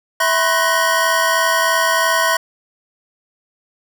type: tone cluster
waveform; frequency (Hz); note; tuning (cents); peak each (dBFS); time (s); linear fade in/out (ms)
square; 656 / 993 / 1076 / 1499 / 1878; E5 / B5 / C6 / F#6 / A#6; -9 / +9 / +48 / +22 / +12; -21; 0.2-2.37; 5
effects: none